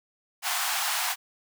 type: high-pass noise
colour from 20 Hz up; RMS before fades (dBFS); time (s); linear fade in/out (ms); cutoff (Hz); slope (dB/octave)
pink; -28; 0.42-1.16; 50; 690; 96
effects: none